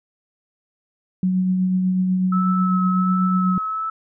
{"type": "tone with tremolo", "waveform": "sine", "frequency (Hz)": 185, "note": "F#3", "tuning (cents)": 0, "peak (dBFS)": -15, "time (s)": [1.23, 3.58], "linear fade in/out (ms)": 2, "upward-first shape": "triangle", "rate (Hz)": 8.1, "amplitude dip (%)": 30}
{"type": "tone with vibrato", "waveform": "sine", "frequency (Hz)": 1300, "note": "E6", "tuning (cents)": -24, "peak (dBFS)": -22, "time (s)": [2.32, 3.9], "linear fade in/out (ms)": 5, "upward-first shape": "sine", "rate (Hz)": 1.4, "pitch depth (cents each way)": 18}
{"effects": []}